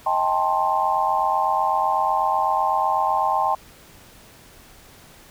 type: chord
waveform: sine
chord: A half-diminished seventh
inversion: second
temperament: just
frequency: 633.6 / 792 / 880 / 1056 Hz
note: Eb5 / G5 / A5 / C6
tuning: +31 / +18 / 0 / +16 cents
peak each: -28 / -22 / -23 / -23 dBFS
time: 0.06-3.55 s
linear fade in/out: 5 ms
effects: pink hiss -48 dBFS RMS until 5.3 s